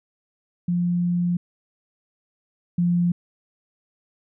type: tone pair in turn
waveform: sine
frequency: 175.3 / 174.42 Hz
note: F3 / F3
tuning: +7 / -2 cents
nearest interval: unison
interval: 9 cents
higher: first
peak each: -19 / -17 dBFS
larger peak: second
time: 0.68-1.37 / 2.78-3.12 s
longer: first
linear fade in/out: 5 ms
effects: none